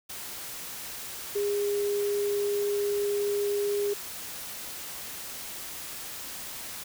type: tone in noise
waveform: sine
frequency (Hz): 408.1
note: G#4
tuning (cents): -30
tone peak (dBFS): -25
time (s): 1.35-3.94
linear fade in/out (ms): 10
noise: white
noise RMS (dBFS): -39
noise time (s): 0.09-6.84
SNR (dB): +11
effects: none